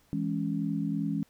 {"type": "chord", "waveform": "sine", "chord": "C# minor", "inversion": "first", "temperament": "equal", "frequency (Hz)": [164.81, 207.7, 277.2], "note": ["E3", "G#3", "C#4"], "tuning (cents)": [0, 0, 0], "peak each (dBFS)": -32, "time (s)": [0.13, 1.23], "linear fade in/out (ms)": 0, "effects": ["pink hiss -65 dBFS RMS until 1.29 s"]}